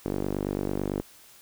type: tone with band-pass filter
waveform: sawtooth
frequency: 49 Hz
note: G1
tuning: in tune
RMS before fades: -30 dBFS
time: 0.05-1.02 s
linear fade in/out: 10 ms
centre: 350 Hz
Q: 1.5
effects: white hiss -53 dBFS RMS until 1.41 s